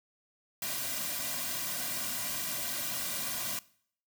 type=noise with comb filter; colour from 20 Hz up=white; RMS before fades=-35 dBFS; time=0.62-3.59 s; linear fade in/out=2 ms; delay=2.3 ms; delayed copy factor=-1; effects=noise-tail reverb RT60 0.6 s tail -21 dB re dry